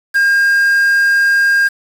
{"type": "tone with quantisation", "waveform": "triangle", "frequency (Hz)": 1611, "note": "G6", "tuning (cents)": 47, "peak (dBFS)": -7, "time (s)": [0.14, 1.69], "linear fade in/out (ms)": 20, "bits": 5, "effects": []}